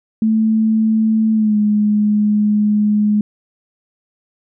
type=tone with pitch glide; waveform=sine; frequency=220 to 209.6 Hz; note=A3 to G#3; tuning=0 to +16 cents; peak=-11 dBFS; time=0.22-3.21 s; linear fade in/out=2 ms; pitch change=-84 cents; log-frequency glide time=1.33-1.57 s; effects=none